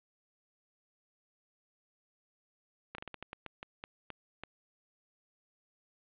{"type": "slowing click train", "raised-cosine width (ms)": 0.3, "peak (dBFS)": -25, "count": 12, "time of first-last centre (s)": [2.95, 4.436], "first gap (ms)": 33, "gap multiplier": 1.26, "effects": ["resampled to 8000 Hz", "9-bit"]}